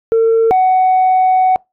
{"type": "tone pair in turn", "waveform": "sine", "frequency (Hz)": [452.7, 746.2], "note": ["A4", "F#5"], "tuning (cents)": [49, 14], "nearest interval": "major sixth", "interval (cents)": 865, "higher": "second", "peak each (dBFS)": -6, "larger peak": "neither", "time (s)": [[0.12, 0.51], [0.51, 1.56]], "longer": "second", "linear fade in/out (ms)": 0, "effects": ["noise-tail reverb RT60 0.2 s tail -26 dB re dry", "tanh soft clip ceiling -6 dBFS"]}